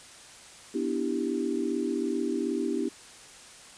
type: chord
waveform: sine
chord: E minor seventh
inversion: second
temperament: equal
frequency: 246.9 / 293.7 / 329.6 / 392 Hz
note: B3 / D4 / E4 / G4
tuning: 0 / 0 / 0 / 0 cents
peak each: -32 dBFS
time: 0.74-2.89 s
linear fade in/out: 10 ms
effects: white hiss -49 dBFS RMS until 3.77 s + resampled to 22050 Hz